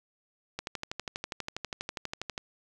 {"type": "click train", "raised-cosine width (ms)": 0.2, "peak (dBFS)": -17, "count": 23, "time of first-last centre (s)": [0.59, 2.379], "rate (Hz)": 12.3, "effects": []}